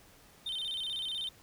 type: tone with vibrato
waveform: sine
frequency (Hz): 3355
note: G#7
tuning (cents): +17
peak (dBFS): -31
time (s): 0.46-1.29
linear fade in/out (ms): 5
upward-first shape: square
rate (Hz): 16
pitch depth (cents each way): 140
effects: tanh soft clip ceiling -33 dBFS + pink hiss -59 dBFS RMS until 1.42 s